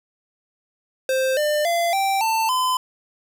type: tone with pitch steps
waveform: square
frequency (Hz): 524 / 598.5 / 683.5 / 780.6 / 891.5 / 1018.2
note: C5 / D5 / F5 / G5 / A5 / C6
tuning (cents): +2 / +33 / -37 / -8 / +22 / -47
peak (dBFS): -19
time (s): 1.09-2.77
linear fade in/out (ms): 2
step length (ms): 280
effects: 9-bit